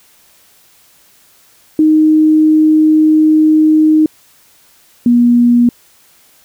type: tone pair in turn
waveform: sine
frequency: 310.6 / 240.3 Hz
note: D#4 / B3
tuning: -3 / -47 cents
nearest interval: major third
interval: 444 cents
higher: first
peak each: -5 dBFS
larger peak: neither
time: 1.79-4.06 / 5.06-5.69 s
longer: first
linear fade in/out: 2 ms
effects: white hiss -48 dBFS RMS until 6.44 s